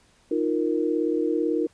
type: chord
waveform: sine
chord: Eb suspended second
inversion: none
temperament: equal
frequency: 311.1 / 349.2 / 466.2 Hz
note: Eb4 / F4 / Bb4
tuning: 0 / 0 / 0 cents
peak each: -25 / -26 / -26 dBFS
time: 0.31-1.67 s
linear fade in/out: 5 ms
effects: pink hiss -60 dBFS RMS until 1.73 s + resampled to 22050 Hz